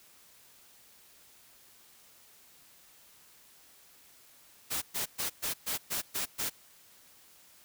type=noise bursts; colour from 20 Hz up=white; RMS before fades=-33 dBFS; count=8; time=4.7-6.5 s; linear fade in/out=20 ms; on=120 ms; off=120 ms; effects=white hiss -59 dBFS RMS until 7.64 s